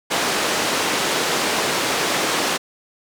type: band-pass noise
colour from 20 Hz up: pink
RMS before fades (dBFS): -21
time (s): 0.1-2.58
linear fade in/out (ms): 20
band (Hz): 320 to 7800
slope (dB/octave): 12
effects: none